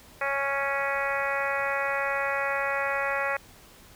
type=harmonic tone; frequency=277.2 Hz; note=C#4; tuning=in tune; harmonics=2 / 3 / 4 / 5 / 6 / 7 / 8 / 9; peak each=-31 / -34 / -34 / -33 / -34 / -32 / -37 / -37 dBFS; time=0.21-3.37 s; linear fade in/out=5 ms; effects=pink hiss -52 dBFS RMS until 3.95 s